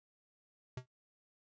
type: tone with exponential decay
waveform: square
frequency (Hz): 127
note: B2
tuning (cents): +49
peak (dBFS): -38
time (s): 0.77-0.86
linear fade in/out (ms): 5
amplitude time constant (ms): 18
effects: noise-tail reverb RT60 0.1 s tail -18 dB re dry + resampled to 16000 Hz